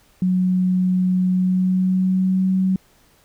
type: tone with pitch glide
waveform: sine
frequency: 183.7 to 188.1 Hz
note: F#3 to F#3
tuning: -12 to +29 cents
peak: -15 dBFS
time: 0.22-2.76 s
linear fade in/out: 2 ms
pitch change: +41 cents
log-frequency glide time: 1.3-2.49 s
effects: pink hiss -56 dBFS RMS until 3.24 s